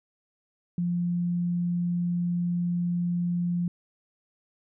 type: tone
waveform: sine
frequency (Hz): 174.6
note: F3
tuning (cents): 0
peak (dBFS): -24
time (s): 0.78-3.68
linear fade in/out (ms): 2
effects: none